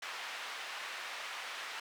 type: band-pass noise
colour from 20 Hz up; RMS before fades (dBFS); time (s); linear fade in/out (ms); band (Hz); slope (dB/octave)
white; -43; 0.02-1.8; 5; 860 to 2600; 12
effects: none